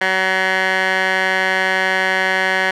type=tone with band-pass filter; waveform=15% pulse; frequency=188.4 Hz; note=F#3; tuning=32 cents sharp; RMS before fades=-17 dBFS; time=0.01-2.71 s; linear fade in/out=5 ms; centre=1700 Hz; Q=2; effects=none